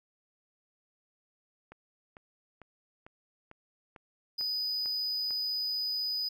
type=click train; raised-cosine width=0.5 ms; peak=-33 dBFS; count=9; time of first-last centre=1.72-5.307 s; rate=2.23 Hz
type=tone; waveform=triangle; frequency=4978 Hz; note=D#8; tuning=in tune; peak=-29 dBFS; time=4.38-6.29 s; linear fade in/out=10 ms
effects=none